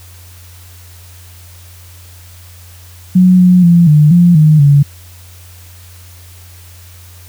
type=tone with pitch steps; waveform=sine; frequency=183.1 / 180.8 / 171.6 / 150.2 / 174.3 / 153.8 / 142.6 Hz; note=F#3 / F#3 / F3 / D3 / F3 / D#3 / C#3; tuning=-18 / -40 / -30 / +39 / -3 / -20 / +49 cents; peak=-3 dBFS; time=3.15-4.83 s; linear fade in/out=10 ms; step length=240 ms; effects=added 88 Hz sine -35 dBFS peak until 7.28 s + white hiss -41 dBFS RMS until 7.28 s